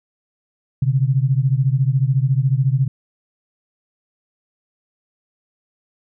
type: beating tone pair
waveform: sine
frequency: 128.4 / 142.4 Hz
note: C3 / C#3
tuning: -32 / +47 cents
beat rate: 14 Hz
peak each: -16 / -18 dBFS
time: 0.82-2.88 s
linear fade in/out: 5 ms
effects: none